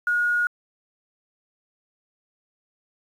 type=tone with quantisation; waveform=sine; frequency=1442 Hz; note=F#6; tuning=45 cents flat; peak=-19 dBFS; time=0.07-0.47 s; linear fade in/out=2 ms; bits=8; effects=resampled to 32000 Hz